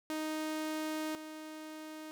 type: tone pair in turn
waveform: sawtooth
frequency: 311.1 / 311.1 Hz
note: D#4 / D#4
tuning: 0 / 0 cents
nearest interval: unison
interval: 0 cents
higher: neither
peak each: -31 / -40 dBFS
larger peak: first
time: 0.1-1.15 / 1.15-2.11 s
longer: first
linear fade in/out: 0 ms
effects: none